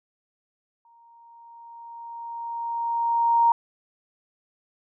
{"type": "tone with exponential growth", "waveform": "sine", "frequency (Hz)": 932.3, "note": "A#5", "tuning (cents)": 0, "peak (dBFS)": -14, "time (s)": [0.85, 3.52], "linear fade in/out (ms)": 2, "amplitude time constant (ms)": 580, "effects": []}